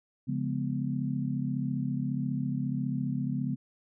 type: chord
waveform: sine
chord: C# dominant seventh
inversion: none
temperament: just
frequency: 138.59 / 173.24 / 207.9 / 249.5 Hz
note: C#3 / E#3 / G#3 / B3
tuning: 0 / -14 / +2 / +18 cents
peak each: -32 / -37 / -35 / -33 dBFS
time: 0.27-3.56 s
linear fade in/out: 20 ms
effects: none